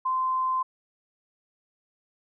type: tone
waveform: sine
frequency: 1036 Hz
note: C6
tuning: 17 cents flat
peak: -23 dBFS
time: 0.05-0.63 s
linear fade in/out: 10 ms
effects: none